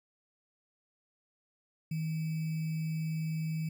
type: tone with sample-and-hold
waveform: sine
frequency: 159.3 Hz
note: D#3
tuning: 41 cents sharp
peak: -31 dBFS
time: 1.91-3.69 s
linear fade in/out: 5 ms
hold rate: 2450 Hz
effects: none